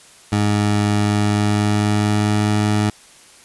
20% pulse tone with pitch glide, 103.9 to 105.17 Hz, G#2 to G#2, +1 to +22 cents, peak -10 dBFS, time 0.32-2.9 s, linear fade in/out 5 ms, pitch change +21 cents, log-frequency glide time 1.18-2.51 s, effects white hiss -46 dBFS RMS until 3.44 s + resampled to 24000 Hz

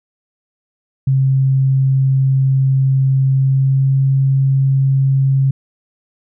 sine tone with pitch glide, 133.9 to 135.22 Hz, C3 to C#3, +40 to -43 cents, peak -10 dBFS, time 1.07-5.51 s, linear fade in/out 5 ms, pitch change +17 cents, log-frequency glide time 3.3-4.03 s, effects none

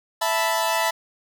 sawtooth chord, E suspended fourth, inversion none, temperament equal, 659.3 / 880 / 987.8 Hz, E5 / A5 / B5, 0 / 0 / 0 cents, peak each -21 dBFS, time 0.21-0.91 s, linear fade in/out 10 ms, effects none

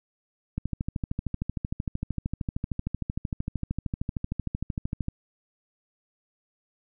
click train, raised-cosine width 5 ms, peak -16 dBFS, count 60, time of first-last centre 0.58-5.084 s, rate 13.1 Hz, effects none

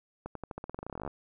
accelerating click train, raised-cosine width 1 ms, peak -24 dBFS, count 21, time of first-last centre 0.26-1.077 s, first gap 93 ms, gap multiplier 0.9, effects none

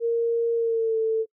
sine tone with pitch glide, 464.5 to 444.5 Hz, A#4 to A4, -6 to +18 cents, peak -20 dBFS, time 0-1.26 s, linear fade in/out 50 ms, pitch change -76 cents, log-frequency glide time 0.54-0.98 s, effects noise-tail reverb RT60 0.1 s tail -25 dB re dry

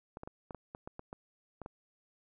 clicks, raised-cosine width 1 ms, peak -29 dBFS, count 11, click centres 0.171 / 0.234 / 0.275 / 0.508 / 0.547 / 0.749 / 0.875 / 0.994 / 1.129 / 1.617 / 1.661 s, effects none

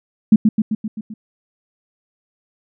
sine tone with echo, 216.1 Hz, A3, 31 cents flat, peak -4 dBFS, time 0.32-0.36 s, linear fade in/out 5 ms, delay 130 ms, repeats 6, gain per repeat -4 dB, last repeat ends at 1.14 s, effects none

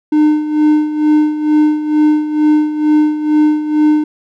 triangle tone with tremolo, 303.3 Hz, D#4, 44 cents flat, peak -4 dBFS, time 0.12-4.04 s, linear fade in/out 5 ms, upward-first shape sine, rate 2.2 Hz, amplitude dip 70%, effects none

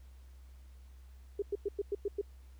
sine tone bursts, 404.1 Hz, G#4, 47 cents flat, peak -30 dBFS, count 7, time 1.39-2.214 s, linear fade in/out 5 ms, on 32 ms, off 100 ms, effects added 64 Hz sine -51 dBFS peak until 2.59 s + pink hiss -69 dBFS RMS until 2.59 s

